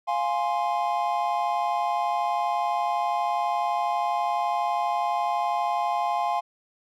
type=chord; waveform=triangle; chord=F minor; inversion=none; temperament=equal; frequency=698.5 / 830.6 / 1046.5 Hz; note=F5 / Ab5 / C6; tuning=0 / 0 / 0 cents; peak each=-25 / -25 / -27 dBFS; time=0.07-6.41 s; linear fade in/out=20 ms; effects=none